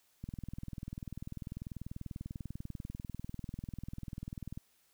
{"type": "click train", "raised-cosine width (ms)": 5, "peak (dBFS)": -29, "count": 89, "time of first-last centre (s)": [0.24, 4.575], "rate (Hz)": 20.3, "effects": ["white hiss -71 dBFS RMS until 4.93 s"]}